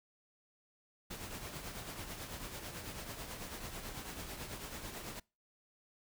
pink noise with tremolo, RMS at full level -43 dBFS, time 1.1-5.2 s, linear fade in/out 10 ms, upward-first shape triangle, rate 9.1 Hz, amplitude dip 55%, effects noise-tail reverb RT60 0.3 s tail -26 dB re dry

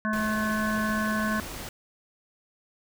harmonic tone, 215.4 Hz, A3, 37 cents flat, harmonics 1 / 3 / 5 / 7 / 8, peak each -27 / -35 / -32 / -32 / -35 dBFS, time 0.05-1.4 s, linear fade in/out 0 ms
pink noise, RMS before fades -38 dBFS, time 0.13-1.69 s, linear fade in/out 2 ms
effects none

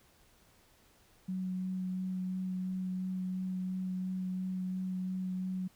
sine tone with vibrato, 185.4 Hz, F#3, 4 cents sharp, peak -33 dBFS, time 1.28-5.68 s, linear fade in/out 10 ms, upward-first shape sine, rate 2.9 Hz, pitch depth 10 cents each way, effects pink hiss -65 dBFS RMS until 5.75 s

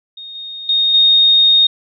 sine tone with level steps, 3706 Hz, A#7, 11 cents flat, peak -29 / -26 / -11 / -7 dBFS, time 0.17-1.67 s, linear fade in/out 5 ms, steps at 0.35 / 0.69 / 0.94 s, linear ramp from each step 2 ms, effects none

